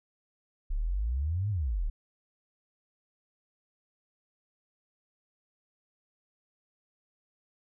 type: exponential two-way sweep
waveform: sine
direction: up then down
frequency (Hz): 32.73 to 108.6 to 32.73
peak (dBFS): -27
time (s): 0.7-1.9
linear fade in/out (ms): 10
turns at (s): 1.5
effects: none